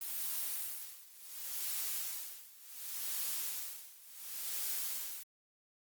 blue noise with tremolo, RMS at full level -37 dBFS, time 0.01-5.23 s, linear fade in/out 2 ms, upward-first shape sine, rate 0.69 Hz, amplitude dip 90%, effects Opus 32 kbps

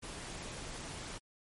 pink noise, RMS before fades -44 dBFS, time 0.02-1.19 s, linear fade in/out 20 ms, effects MP3 48 kbps

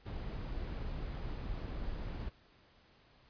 brown noise, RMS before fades -40 dBFS, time 0.05-2.3 s, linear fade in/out 20 ms, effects pink hiss -65 dBFS RMS until 3.29 s + resampled to 11025 Hz

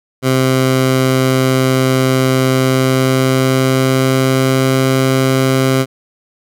15% pulse tone with pitch glide, 130.81 to 132.1 Hz, C3 to C3, 0 to +17 cents, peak -4 dBFS, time 0.22-5.86 s, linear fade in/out 50 ms, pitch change +17 cents, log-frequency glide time 2.53-4.8 s, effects none

